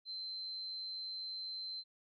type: tone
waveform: sine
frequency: 4096 Hz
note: C8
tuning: 38 cents flat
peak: -40 dBFS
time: 0.05-1.84 s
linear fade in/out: 50 ms
effects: MP3 48 kbps